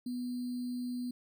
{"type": "tone with sample-and-hold", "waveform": "sine", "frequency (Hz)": 246.9, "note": "B3", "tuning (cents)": 0, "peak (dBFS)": -34, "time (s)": [0.06, 1.11], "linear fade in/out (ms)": 5, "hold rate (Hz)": 4410, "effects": []}